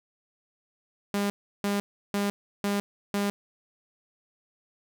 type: tone bursts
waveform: sawtooth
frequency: 202.1 Hz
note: G#3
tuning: 47 cents flat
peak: -21 dBFS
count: 5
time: 1.14-3.3 s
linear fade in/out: 0 ms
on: 160 ms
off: 340 ms
effects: none